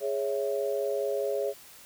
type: chord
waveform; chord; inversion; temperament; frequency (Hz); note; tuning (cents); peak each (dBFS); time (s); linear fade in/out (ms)
sine; C# minor; second; equal; 415.3 / 554.4 / 659.3; G#4 / C#5 / E5; 0 / 0 / 0; -30 / -30 / -35; 0-1.54; 50
effects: white hiss -51 dBFS RMS until 1.85 s